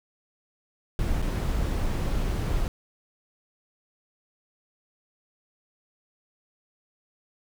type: noise with dropouts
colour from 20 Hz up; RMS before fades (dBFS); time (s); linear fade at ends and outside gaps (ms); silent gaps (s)
brown; -26; 0.99-2.68; 1; 1.219-1.224
effects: none